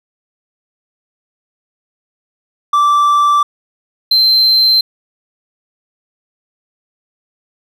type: tone pair in turn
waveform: triangle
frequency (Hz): 1168 / 4112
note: D6 / C8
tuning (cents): -10 / -31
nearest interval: octave + minor seventh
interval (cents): 2179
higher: second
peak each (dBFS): -6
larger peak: neither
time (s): 2.73-3.43 / 4.11-4.81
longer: neither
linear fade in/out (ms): 5
effects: none